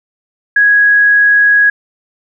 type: tone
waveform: sine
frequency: 1661.2 Hz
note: G#6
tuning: in tune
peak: -5 dBFS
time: 0.56-1.7 s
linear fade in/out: 5 ms
effects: none